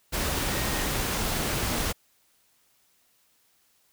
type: tone in noise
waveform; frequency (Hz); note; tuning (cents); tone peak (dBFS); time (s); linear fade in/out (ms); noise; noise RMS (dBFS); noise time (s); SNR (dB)
sine; 1864.7; A#6; 0; -39; 0.47-0.87; 20; pink; -28; 0.12-1.93; -14
effects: white hiss -66 dBFS RMS until 3.92 s